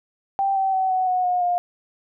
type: tone with pitch steps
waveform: sine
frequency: 784 / 771 / 758.2 / 745.6 / 733.2 / 721 / 709 Hz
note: G5 / G5 / F#5 / F#5 / F#5 / F#5 / F5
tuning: 0 / -29 / +42 / +13 / -16 / -45 / +26 cents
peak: -18 dBFS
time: 0.39-1.58 s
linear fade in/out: 0 ms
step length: 170 ms
effects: none